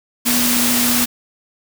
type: tone in noise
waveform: sine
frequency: 242.4 Hz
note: B3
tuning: 32 cents flat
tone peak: -19 dBFS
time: 0.25-1.06 s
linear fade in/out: 20 ms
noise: white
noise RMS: -17 dBFS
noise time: 0.25-1.06 s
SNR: -5 dB
effects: none